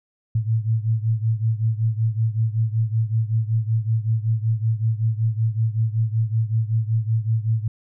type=beating tone pair; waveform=sine; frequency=110 / 115.3 Hz; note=A2 / A#2; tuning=0 / -19 cents; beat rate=5.3 Hz; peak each=-20 / -23 dBFS; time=0.35-7.68 s; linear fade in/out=5 ms; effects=none